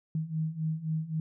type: beating tone pair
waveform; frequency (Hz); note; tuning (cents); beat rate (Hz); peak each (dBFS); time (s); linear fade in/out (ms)
sine; 156.1 / 159.9; D#3 / D#3; +6 / +48; 3.8; -34 / -31; 0.15-1.2; 2
effects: none